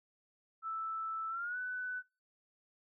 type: tone with pitch glide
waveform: sine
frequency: 1318.5 to 1497.2 Hz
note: E6 to F#6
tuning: 0 to +20 cents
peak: -36 dBFS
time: 0.62-2.03 s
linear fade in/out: 50 ms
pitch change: +220 cents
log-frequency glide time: 1.29-1.58 s
effects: noise-tail reverb RT60 0.3 s tail -25 dB re dry